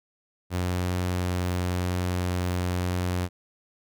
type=tone; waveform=sawtooth; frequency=89.9 Hz; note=F#2; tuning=49 cents flat; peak=-21 dBFS; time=0.5-3.29 s; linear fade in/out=50 ms; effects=none